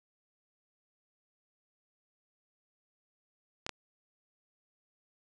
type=clicks; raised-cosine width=0.2 ms; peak=-18 dBFS; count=2; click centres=3.665 / 3.693 s; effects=resampled to 22050 Hz